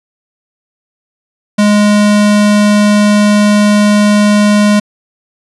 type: tone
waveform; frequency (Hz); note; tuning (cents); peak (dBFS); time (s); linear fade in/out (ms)
square; 207.7; G#3; 0; -6; 1.58-4.8; 10
effects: resampled to 24000 Hz